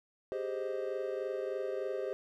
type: chord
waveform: triangle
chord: Ab major seventh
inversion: third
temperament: equal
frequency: 392 / 415.3 / 523.3 / 622.3 Hz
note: G4 / Ab4 / C5 / Eb5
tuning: 0 / 0 / 0 / 0 cents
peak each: -36 / -40 / -36 / -40 dBFS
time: 0.32-2.13 s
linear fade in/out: 0 ms
effects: none